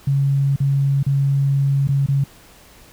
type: tone with dropouts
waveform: sine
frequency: 138.59 Hz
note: C#3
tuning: in tune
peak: -14 dBFS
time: 0.07-2.24 s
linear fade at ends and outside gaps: 5 ms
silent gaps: 0.561-0.602 / 1.03-1.064 / 1.874-1.888 / 2.063-2.085 s
effects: pink hiss -47 dBFS RMS until 2.92 s